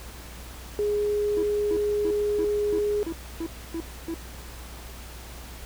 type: tone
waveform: sine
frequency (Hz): 415.3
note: G#4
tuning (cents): 0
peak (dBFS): -22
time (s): 0.79-3.03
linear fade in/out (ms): 0
type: tone bursts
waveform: triangle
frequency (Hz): 330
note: E4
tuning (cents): +2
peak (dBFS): -26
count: 9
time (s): 1.37-4.141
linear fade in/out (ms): 0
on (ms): 59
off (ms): 280
effects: added 60 Hz sine -41 dBFS peak until 5.65 s + pink hiss -44 dBFS RMS until 5.65 s